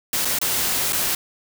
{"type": "noise with dropouts", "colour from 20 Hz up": "white", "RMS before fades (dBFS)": -22, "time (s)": [0.13, 1.15], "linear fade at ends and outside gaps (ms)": 2, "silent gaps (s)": [[0.249, 0.253], [0.388, 0.414], [0.924, 0.93]], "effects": []}